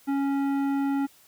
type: tone with tanh clipping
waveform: triangle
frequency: 277.2 Hz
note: C#4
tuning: in tune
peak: -25 dBFS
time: 0.07-1.07 s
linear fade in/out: 20 ms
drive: 17 dB
effects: white hiss -57 dBFS RMS until 1.27 s